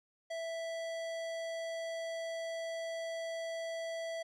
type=tone with hard clipping; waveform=sine; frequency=659.3 Hz; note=E5; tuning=in tune; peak=-39 dBFS; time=0.3-4.23 s; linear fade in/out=10 ms; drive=17 dB; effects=none